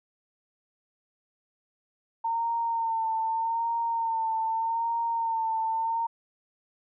sine tone with vibrato, 910 Hz, A#5, 42 cents flat, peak -25 dBFS, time 2.24-6.07 s, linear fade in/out 10 ms, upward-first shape sine, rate 0.82 Hz, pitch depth 34 cents each way, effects none

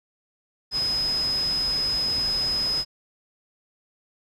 sine tone in noise, 5060 Hz, D#8, 28 cents sharp, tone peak -22 dBFS, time 0.71-2.85 s, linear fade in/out 50 ms, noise pink, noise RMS -36 dBFS, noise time 0.71-2.85 s, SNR +11 dB, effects low-pass 11000 Hz 12 dB/octave

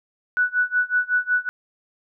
sine tone with tremolo, 1480 Hz, F#6, in tune, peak -15 dBFS, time 0.37-1.49 s, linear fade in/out 0 ms, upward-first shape sine, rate 5.4 Hz, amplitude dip 95%, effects none

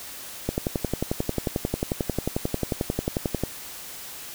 click train, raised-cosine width 2 ms, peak -10 dBFS, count 34, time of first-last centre 0.49-3.436 s, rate 11.2 Hz, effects white hiss -39 dBFS RMS until 4.34 s

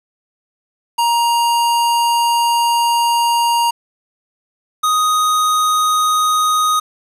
square tone pair in turn, 940 / 1247.9 Hz, A#5 / D#6, +14 / +5 cents, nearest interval perfect fourth, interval 491 cents, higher second, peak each -13 dBFS, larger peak neither, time 0.98-3.71 / 4.83-6.8 s, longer first, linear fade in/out 10 ms, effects resampled to 32000 Hz + 7-bit

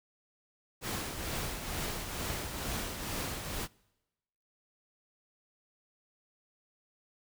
pink noise with tremolo, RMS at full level -35 dBFS, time 0.81-3.68 s, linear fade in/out 50 ms, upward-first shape triangle, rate 2.2 Hz, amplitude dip 50%, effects noise-tail reverb RT60 1.0 s tail -25 dB re dry

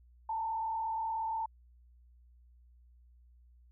sine tone with frequency modulation, 893 Hz, A5, 25 cents sharp, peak -32 dBFS, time 0.29-1.46 s, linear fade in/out 5 ms, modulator 36.8 Hz, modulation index 0.7, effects added 60 Hz sine -58 dBFS peak until 3.71 s

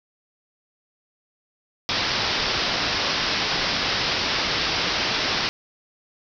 white low-pass noise, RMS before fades -24 dBFS, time 1.89-5.49 s, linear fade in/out 0 ms, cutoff 5500 Hz, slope 96 dB/octave, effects none

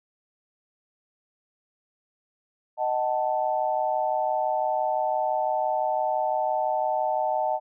sine chord, D# diminished, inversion none, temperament equal with one note detuned, 622.3 / 748.2 / 880 Hz, D#5 / F#5 / A5, 0 / +19 / 0 cents, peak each -27 dBFS, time 2.77-7.6 s, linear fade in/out 50 ms, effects none

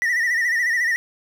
triangle tone with vibrato, 1897 Hz, A#6, 30 cents sharp, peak -16 dBFS, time 0.02-0.96 s, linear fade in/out 0 ms, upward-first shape sine, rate 14 Hz, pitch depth 84 cents each way, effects 8-bit

